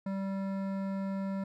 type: tone with hard clipping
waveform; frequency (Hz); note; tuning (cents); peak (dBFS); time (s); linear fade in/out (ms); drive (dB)
sine; 194.3; G3; -15; -34; 0.06-1.44; 5; 14
effects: none